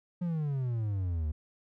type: exponential sweep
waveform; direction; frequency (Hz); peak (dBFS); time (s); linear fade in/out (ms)
triangle; down; 180 to 73.42; -27; 0.21-1.32; 10
effects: none